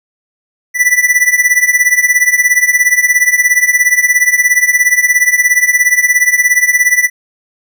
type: tone with tremolo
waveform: square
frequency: 1975.5 Hz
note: B6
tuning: in tune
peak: -4 dBFS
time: 0.74-7.1 s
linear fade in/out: 50 ms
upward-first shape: triangle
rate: 17 Hz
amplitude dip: 90%
effects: none